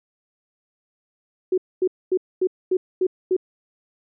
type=tone bursts; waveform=sine; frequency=370 Hz; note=F#4; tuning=in tune; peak=-16 dBFS; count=7; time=1.52-3.366 s; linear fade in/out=5 ms; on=58 ms; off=240 ms; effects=none